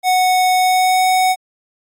square tone with pitch glide, 738 to 744 Hz, F#5 to F#5, -5 to +9 cents, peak -12 dBFS, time 0.03-1.36 s, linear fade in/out 50 ms, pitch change +14 cents, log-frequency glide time 0.56-1.04 s, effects AAC 64 kbps

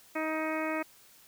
harmonic tone, 314.5 Hz, D#4, 19 cents sharp, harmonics 1 / 2 / 3 / 4 / 5 / 6 / 7 / 8, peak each -34 / -35 / -40 / -39 / -43 / -41 / -40 / -43 dBFS, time 0.15-0.83 s, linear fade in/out 10 ms, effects white hiss -58 dBFS RMS until 1.27 s

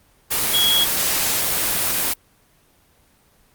sine tone in noise, 3322 Hz, G#7, in tune, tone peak -15 dBFS, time 0.53-0.85 s, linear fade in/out 20 ms, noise white, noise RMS -20 dBFS, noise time 0.3-2.14 s, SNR +2 dB, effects pink hiss -57 dBFS RMS until 3.54 s + Opus 24 kbps

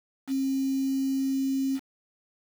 sine tone with quantisation, 268.9 Hz, C4, 47 cents sharp, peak -24 dBFS, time 0.27-1.8 s, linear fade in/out 50 ms, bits 7, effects none

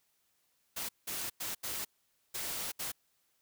white noise bursts at uneven times, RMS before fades -38 dBFS, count 6, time 0.76-0.89 / 1.07-1.3 / 1.4-1.55 / 1.63-1.85 / 2.34-2.72 / 2.79-2.92 s, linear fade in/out 10 ms, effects white hiss -75 dBFS RMS until 3.41 s

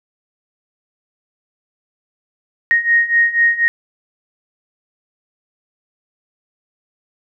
sine beating tone pair, 1864.7 / 1868.8 Hz, A#6 / A#6, 0 / +4 cents, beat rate 4.1 Hz, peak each -16 / -13 dBFS, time 2.71-3.68 s, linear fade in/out 0 ms, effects none

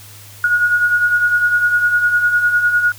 sine beating tone pair, 1438 / 1447.9 Hz, F#6 / F#6, -50 / -38 cents, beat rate 9.9 Hz, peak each -20 / -12 dBFS, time 0.44-2.92 s, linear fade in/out 2 ms, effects added 102 Hz sine -40 dBFS peak until 2.98 s + white hiss -40 dBFS RMS until 2.98 s

